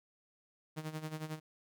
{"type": "tone with tremolo", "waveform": "sawtooth", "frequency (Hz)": 156, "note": "D#3", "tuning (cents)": 5, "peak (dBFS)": -33, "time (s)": [0.76, 1.4], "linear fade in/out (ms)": 20, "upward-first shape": "sine", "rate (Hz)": 11, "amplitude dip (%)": 75, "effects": []}